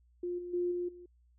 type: tone with level steps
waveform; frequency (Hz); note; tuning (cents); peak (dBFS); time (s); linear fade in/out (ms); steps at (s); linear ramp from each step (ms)
sine; 353.4; F4; +21; -33 / -39 / -29 / -32 / -48; 0.23-1.06; 5; 0.38 / 0.53 / 0.71 / 0.88; 10
effects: added 60 Hz sine -63 dBFS peak until 1.38 s